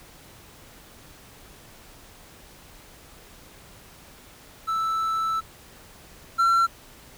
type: tone pair in turn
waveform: triangle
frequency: 1318.5 / 1356.4 Hz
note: E6 / E6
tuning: 0 / +49 cents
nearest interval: unison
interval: 49 cents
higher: second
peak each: -21 / -15 dBFS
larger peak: second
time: 4.67-5.41 / 6.38-6.67 s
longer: first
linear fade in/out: 20 ms
effects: pink hiss -49 dBFS RMS until 7.17 s